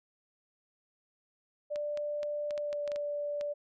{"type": "tone with pitch glide", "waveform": "sine", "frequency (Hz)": [590, 583.9], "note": ["D5", "D5"], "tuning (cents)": [8, -10], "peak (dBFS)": -32, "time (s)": [1.7, 3.54], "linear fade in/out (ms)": 20, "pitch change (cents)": -18, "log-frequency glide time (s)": [2.57, 2.81]}
{"type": "clicks", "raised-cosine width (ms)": 0.2, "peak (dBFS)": -27, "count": 10, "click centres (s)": [1.759, 1.974, 2.231, 2.508, 2.578, 2.729, 2.877, 2.918, 2.96, 3.411]}
{"effects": []}